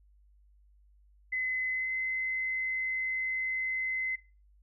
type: tone with pitch glide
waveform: sine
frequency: 2032 to 2050 Hz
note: B6 to C7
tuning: +49 to -36 cents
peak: -29 dBFS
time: 1.32-4.16 s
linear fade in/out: 10 ms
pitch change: +15 cents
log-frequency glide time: 1.71-1.91 s
effects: noise-tail reverb RT60 0.3 s tail -18 dB re dry + added 50 Hz sine -59 dBFS peak until 4.62 s